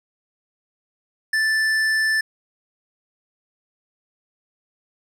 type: tone with hard clipping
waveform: sine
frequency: 1760 Hz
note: A6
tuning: in tune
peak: -19 dBFS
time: 1.33-2.21 s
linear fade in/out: 5 ms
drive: 10 dB
effects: none